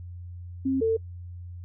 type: tone pair in turn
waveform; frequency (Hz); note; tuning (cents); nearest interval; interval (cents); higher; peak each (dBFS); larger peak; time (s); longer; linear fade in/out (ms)
sine; 266.9 / 448; C4 / A4; +35 / +31; major sixth; 896; second; -22 / -20; second; 0.65-0.81 / 0.81-0.97; neither; 10
effects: noise-tail reverb RT60 0.1 s tail -25 dB re dry + added 88 Hz sine -37 dBFS peak until 1.64 s